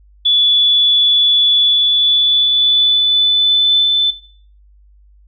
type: tone with pitch glide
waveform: sine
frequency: 3439 to 3519 Hz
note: A7 to A7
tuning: -40 to 0 cents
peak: -9 dBFS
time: 0.25-4.11 s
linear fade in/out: 10 ms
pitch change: +40 cents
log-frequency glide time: 1.61-3.86 s
effects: noise-tail reverb RT60 0.5 s tail -17 dB re dry + added 50 Hz sine -44 dBFS peak until 5.27 s